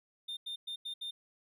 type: tone bursts at uneven times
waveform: triangle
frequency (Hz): 3620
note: A7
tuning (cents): +48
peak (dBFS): -36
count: 5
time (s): 0.28-0.37 / 0.46-0.56 / 0.67-0.76 / 0.85-0.94 / 1.01-1.11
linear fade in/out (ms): 10
effects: none